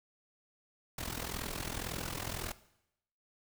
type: noise with amplitude modulation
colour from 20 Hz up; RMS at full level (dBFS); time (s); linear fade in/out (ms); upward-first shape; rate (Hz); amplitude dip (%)
pink; -36; 0.98-2.52; 5; sine; 41.9; 80
effects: noise-tail reverb RT60 0.8 s tail -17 dB re dry